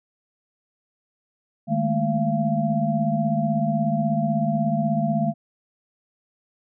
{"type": "tone cluster", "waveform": "sine", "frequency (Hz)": [153.8, 208.9, 225.2, 684], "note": ["D#3", "G#3", "A3", "F5"], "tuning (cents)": [-20, 10, 40, -36], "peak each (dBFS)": -25, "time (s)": [1.67, 5.34], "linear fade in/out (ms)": 50, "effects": []}